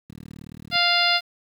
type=click train; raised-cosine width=5 ms; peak=-23 dBFS; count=26; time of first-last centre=0.1-0.754 s; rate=38.2 Hz
type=harmonic tone; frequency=698.5 Hz; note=F5; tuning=in tune; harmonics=1 / 2 / 3 / 4 / 5 / 6 / 7; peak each=-25 / -25 / -25 / -25 / -25 / -25 / -25 dBFS; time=0.71-1.21 s; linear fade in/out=50 ms
effects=high-pass 150 Hz 12 dB/octave + 8-bit